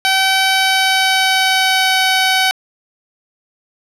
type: tone with pitch glide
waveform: 10% pulse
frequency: 766 to 756.8 Hz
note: G5 to F#5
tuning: -40 to +39 cents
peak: -3 dBFS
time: 0.05-2.51 s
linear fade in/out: 0 ms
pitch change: -21 cents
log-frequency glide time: 0.43-2.01 s
effects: low-pass 10000 Hz 12 dB/octave + 7-bit